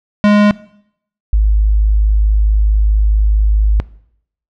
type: tone pair in turn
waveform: square / sine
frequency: 207.2 / 52.3 Hz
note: G#3 / G#1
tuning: -4 / +13 cents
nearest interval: 2 octaves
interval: 2383 cents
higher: first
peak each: -7 dBFS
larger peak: neither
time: 0.24-0.51 / 1.33-3.8 s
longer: second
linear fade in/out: 0 ms
effects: noise-tail reverb RT60 0.7 s tail -20 dB re dry + low-pass 3000 Hz 12 dB/octave